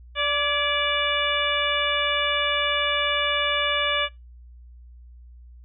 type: harmonic tone with a mistuned harmonic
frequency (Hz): 583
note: D5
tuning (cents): -13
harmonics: 1 / 2 / 3 / 4 / 5 / 6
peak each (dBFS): -28 / -28 / -28 / -28 / -28 / -28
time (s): 0.15-4.09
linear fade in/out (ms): 50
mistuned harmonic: 3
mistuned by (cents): -49
effects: noise-tail reverb RT60 0.2 s tail -22 dB re dry + added 60 Hz sine -43 dBFS peak until 5.64 s